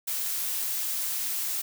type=noise; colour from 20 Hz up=blue; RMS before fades=-30 dBFS; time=0.07-1.62 s; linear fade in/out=10 ms; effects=none